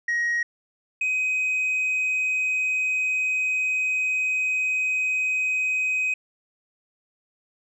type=tone pair in turn; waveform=sine; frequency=1888 / 2518 Hz; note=A#6 / D#7; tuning=+22 / +20 cents; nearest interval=perfect fourth; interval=498 cents; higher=second; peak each=-19 dBFS; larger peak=neither; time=0.08-0.43 / 1.01-6.14 s; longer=second; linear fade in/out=5 ms; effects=tanh soft clip ceiling -20 dBFS